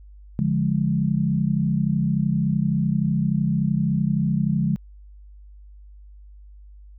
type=chord; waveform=sine; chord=D diminished; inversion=none; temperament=equal with one note detuned; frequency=144.23 / 174.61 / 207.7 Hz; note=D3 / F3 / Ab3; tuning=-31 / 0 / 0 cents; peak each=-23 dBFS; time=0.39-4.76 s; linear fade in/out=0 ms; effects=added 50 Hz sine -42 dBFS peak until 6.98 s